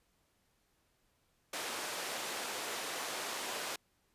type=band-pass noise; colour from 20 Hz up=pink; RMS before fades=-40 dBFS; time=1.53-3.76 s; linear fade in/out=5 ms; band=470 to 11000 Hz; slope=12 dB/octave; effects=pink hiss -75 dBFS RMS until 4.14 s + resampled to 32000 Hz